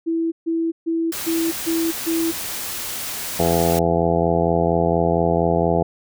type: tone bursts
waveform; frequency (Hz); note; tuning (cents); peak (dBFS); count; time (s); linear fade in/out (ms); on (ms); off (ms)
sine; 329.6; E4; 0; -18; 6; 0.06-2.32; 20; 260; 140
type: noise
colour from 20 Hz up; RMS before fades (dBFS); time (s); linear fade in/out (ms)
white; -28; 1.12-3.79; 2
type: harmonic tone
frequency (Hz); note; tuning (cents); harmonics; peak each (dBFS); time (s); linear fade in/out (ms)
84.3; E2; +39; 1 / 2 / 3 / 4 / 5 / 6 / 7 / 8 / 9 / 10; -27 / -22 / -29 / -25 / -23 / -23 / -33 / -22 / -27 / -29; 3.39-5.83; 5
effects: none